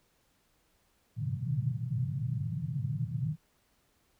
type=band-pass noise; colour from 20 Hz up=white; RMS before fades=-33 dBFS; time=1.16-3.37 s; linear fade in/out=50 ms; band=110 to 150 Hz; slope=48 dB/octave; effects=pink hiss -71 dBFS RMS until 4.19 s